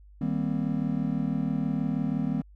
triangle chord, C minor seventh, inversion first, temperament just, 156.98 / 196.22 / 235.5 / 261.6 Hz, Eb3 / G3 / Bb3 / C4, +16 / +2 / +18 / 0 cents, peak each -29 dBFS, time 0.21-2.42 s, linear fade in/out 5 ms, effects added 50 Hz sine -49 dBFS peak until 2.55 s

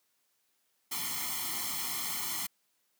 white noise with comb filter, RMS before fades -35 dBFS, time 0.91-2.47 s, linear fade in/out 10 ms, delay 0.94 ms, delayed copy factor +0.95, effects white hiss -75 dBFS RMS until 2.99 s + high-pass 150 Hz 12 dB/octave

